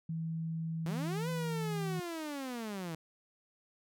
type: tone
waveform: sine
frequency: 162.7 Hz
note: E3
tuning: 22 cents flat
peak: -34 dBFS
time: 0.09-2 s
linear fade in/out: 5 ms
type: linear two-way sweep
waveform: sawtooth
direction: up then down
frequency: 156.2 to 510 to 156.2 Hz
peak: -34 dBFS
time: 0.86-2.95 s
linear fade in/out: 2 ms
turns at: 1.29 s
effects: none